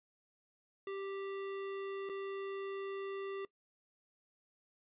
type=tone with dropouts; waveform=square; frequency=392 Hz; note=G4; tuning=in tune; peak=-40 dBFS; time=0.87-3.45 s; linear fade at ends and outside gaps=2 ms; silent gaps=2.091-2.096 s; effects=noise-tail reverb RT60 0.1 s tail -20 dB re dry + resampled to 8000 Hz